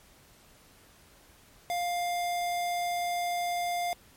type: tone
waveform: square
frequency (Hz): 702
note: F5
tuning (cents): +9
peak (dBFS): -29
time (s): 1.7-3.93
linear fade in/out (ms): 0
effects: pink hiss -58 dBFS RMS until 4.16 s + MP3 64 kbps